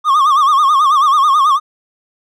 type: tone with vibrato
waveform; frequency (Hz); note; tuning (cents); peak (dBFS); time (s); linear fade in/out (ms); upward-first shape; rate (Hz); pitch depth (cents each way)
triangle; 1152; D6; -34; -6; 0.04-1.6; 50; sine; 9.2; 130
effects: none